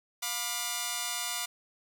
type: chord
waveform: 5% pulse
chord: B diminished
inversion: second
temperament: just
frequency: 711.2 / 987.8 / 1185.3 Hz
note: F5 / B5 / D6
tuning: +31 / 0 / +16 cents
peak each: -25 dBFS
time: 0.22-1.46 s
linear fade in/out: 10 ms
effects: none